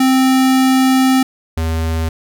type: tone pair in turn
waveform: square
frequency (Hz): 261.6 / 81.08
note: C4 / E2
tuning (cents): 0 / -28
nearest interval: octave + minor sixth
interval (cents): 2028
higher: first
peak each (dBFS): -10 / -16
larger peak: first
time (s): 0-1.23 / 1.57-2.09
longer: first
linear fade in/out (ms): 5
effects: none